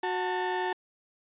30% pulse tone pair together, 367 / 892.2 Hz, F#4 / A5, -14 / +24 cents, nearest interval octave + minor third, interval 1538 cents, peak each -28 dBFS, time 0.03-0.73 s, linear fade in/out 5 ms, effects resampled to 8000 Hz

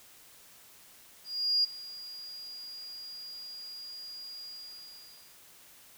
sine tone with ADSR envelope, 4840 Hz, D#8, 49 cents flat, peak -22 dBFS, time 1.24-5.38 s, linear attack 400 ms, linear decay 12 ms, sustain -19 dB, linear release 950 ms, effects white hiss -56 dBFS RMS until 5.97 s

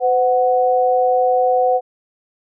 sine tone pair together, 508.8 / 740 Hz, C5 / F#5, -48 / 0 cents, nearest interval tritone, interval 648 cents, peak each -15 dBFS, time 0-1.81 s, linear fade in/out 50 ms, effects none

